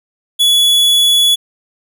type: tone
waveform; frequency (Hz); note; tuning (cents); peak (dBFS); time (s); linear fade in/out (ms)
45% pulse; 3400; G#7; +40; -8; 0.39-1.36; 20
effects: none